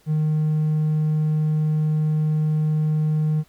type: tone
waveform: triangle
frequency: 154.1 Hz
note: D#3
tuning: 16 cents flat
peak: -15 dBFS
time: 0.06-3.44 s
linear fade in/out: 50 ms
effects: tanh soft clip ceiling -12 dBFS + pink hiss -58 dBFS RMS until 3.48 s